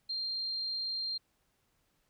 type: tone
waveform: sine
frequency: 4186 Hz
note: C8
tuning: in tune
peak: -33 dBFS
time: 0.09-1.18 s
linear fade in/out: 10 ms
effects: pink hiss -75 dBFS RMS until 2.09 s